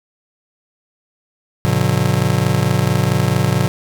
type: chord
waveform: square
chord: G major seventh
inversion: none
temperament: just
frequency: 98 / 122.5 / 147 / 183.75 Hz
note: G2 / B2 / D3 / F#3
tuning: 0 / -14 / +2 / -12 cents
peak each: -22 / -18 / -20 / -21 dBFS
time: 1.65-3.68 s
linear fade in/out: 0 ms
effects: none